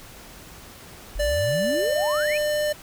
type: exponential sweep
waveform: sine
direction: up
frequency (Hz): 39.31 to 2636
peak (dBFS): -26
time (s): 1.15-2.38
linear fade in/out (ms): 10
type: tone with pitch glide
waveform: square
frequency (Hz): 587.3 to 598.9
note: D5 to D5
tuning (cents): 0 to +34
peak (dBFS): -22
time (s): 1.19-2.73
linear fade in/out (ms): 10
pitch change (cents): +34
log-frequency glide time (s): 1.68-1.92
effects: pink hiss -44 dBFS RMS until 2.82 s